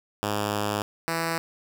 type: tone pair in turn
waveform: 5% pulse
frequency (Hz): 103.83 / 165.12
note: G#2 / E3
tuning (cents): 0 / +3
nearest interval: minor sixth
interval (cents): 803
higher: second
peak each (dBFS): -14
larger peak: neither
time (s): 0.23-0.82 / 1.08-1.38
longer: first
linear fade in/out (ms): 0
effects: none